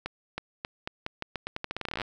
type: accelerating click train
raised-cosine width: 0.3 ms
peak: -16 dBFS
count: 23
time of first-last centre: 0.06-2.017 s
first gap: 320 ms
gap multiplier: 0.84
effects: none